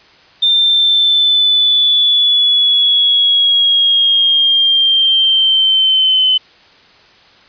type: linear sweep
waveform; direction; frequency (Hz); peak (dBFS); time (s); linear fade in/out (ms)
sine; down; 3598 to 3035; -8; 0.42-6.38; 10
effects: white hiss -45 dBFS RMS until 7.48 s + resampled to 11025 Hz